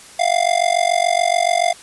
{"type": "tone with amplitude modulation", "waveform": "square", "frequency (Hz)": 698.5, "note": "F5", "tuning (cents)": 0, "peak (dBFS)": -11, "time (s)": [0.19, 1.73], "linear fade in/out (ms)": 10, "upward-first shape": "sine", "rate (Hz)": 47, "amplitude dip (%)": 95, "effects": ["white hiss -41 dBFS RMS until 1.82 s", "resampled to 24000 Hz"]}